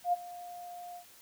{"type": "tone with ADSR envelope", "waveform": "sine", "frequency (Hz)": 706, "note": "F5", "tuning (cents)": 19, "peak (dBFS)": -23, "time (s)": [0.04, 1.05], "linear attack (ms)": 88, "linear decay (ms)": 25, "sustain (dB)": -19, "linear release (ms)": 92, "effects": ["white hiss -57 dBFS RMS until 1.21 s"]}